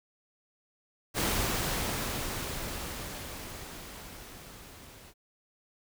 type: noise with level ramp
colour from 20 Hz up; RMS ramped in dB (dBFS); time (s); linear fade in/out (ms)
pink; -28 to -52; 1.14-5.14; 50
effects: none